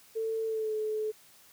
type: tone with pitch glide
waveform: sine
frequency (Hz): 445.9 to 431.2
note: A4 to A4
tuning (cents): +23 to -35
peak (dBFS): -29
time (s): 0.15-1.12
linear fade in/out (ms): 20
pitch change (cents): -58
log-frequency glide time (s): 0.46-0.74
effects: white hiss -58 dBFS RMS until 1.52 s + high-pass 60 Hz 12 dB/octave